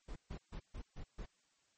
brown noise bursts, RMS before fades -45 dBFS, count 6, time 0.08-1.26 s, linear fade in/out 10 ms, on 80 ms, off 140 ms, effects white hiss -75 dBFS RMS until 1.77 s + MP3 32 kbps

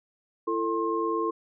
sine tone cluster, 337 / 445.7 / 1065 Hz, E4 / A4 / C6, +38 / +22 / +30 cents, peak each -29 dBFS, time 0.47-1.31 s, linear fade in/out 10 ms, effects none

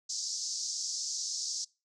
pink band-pass noise, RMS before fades -36 dBFS, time 0.09-1.65 s, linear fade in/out 10 ms, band 4800 to 6900 Hz, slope 48 dB/octave, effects noise-tail reverb RT60 0.3 s tail -24 dB re dry

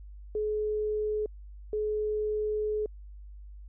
sine tone pair in turn, 425.3 / 425.3 Hz, G#4 / G#4, +41 / +41 cents, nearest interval unison, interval 0 cents, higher neither, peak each -27 dBFS, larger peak neither, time 0.35-1.26 / 1.73-2.86 s, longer second, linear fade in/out 2 ms, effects added 50 Hz sine -43 dBFS peak until 3.68 s

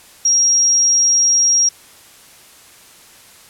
sine tone, 5630 Hz, F8, 13 cents sharp, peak -10 dBFS, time 0.25-1.69 s, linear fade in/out 5 ms, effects white hiss -44 dBFS RMS until 3.49 s + low-pass 12000 Hz 12 dB/octave

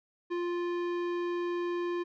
sine tone with tanh clipping, 349.2 Hz, F4, in tune, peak -32 dBFS, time 0.3-2.04 s, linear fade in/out 20 ms, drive 16 dB, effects none

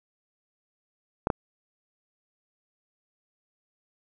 clicks, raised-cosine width 1 ms, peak -9 dBFS, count 2, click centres 1.271 / 1.302 s, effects none

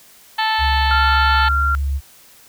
harmonic tone, 438.7 Hz, A4, 5 cents flat, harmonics 2 / 3 / 4 / 5 / 6 / 7 / 8 / 9 / 10, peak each -18 / -29 / -22 / -32 / -30 / -27 / -30 / -32 / -29 dBFS, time 0.38-1.49 s, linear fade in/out 10 ms
sine tone with vibrato, 69.7 Hz, C#2, 10 cents sharp, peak -17 dBFS, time 0.58-2.01 s, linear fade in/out 50 ms, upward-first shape square, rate 2 Hz, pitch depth 8 cents each way
sine tone, 1380 Hz, F6, 21 cents flat, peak -16 dBFS, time 0.91-1.75 s, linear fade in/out 0 ms
effects white hiss -47 dBFS RMS until 2.48 s

